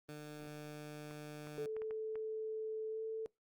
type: tone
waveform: 15% pulse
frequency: 150 Hz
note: D3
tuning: 37 cents sharp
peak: -40 dBFS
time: 0.09-1.66 s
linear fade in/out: 0 ms
type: clicks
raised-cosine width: 0.5 ms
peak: -38 dBFS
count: 6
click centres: 1.11 / 1.471 / 1.766 / 1.819 / 1.909 / 2.156 s
type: tone with pitch glide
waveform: sine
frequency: 437.5 to 442.8 Hz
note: A4 to A4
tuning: -10 to +11 cents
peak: -38 dBFS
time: 1.58-3.26 s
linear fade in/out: 0 ms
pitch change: +21 cents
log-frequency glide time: 2.89-3.02 s
effects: noise-tail reverb RT60 0.2 s tail -24 dB re dry + Opus 32 kbps